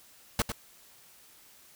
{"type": "noise with echo", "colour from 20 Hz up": "pink", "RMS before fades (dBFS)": -26, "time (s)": [0.39, 0.42], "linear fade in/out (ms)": 2, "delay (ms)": 100, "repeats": 1, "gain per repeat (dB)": -8, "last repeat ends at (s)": 0.52, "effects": ["white hiss -57 dBFS RMS until 1.75 s"]}